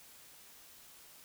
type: silence
effects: white hiss -57 dBFS RMS until 1.24 s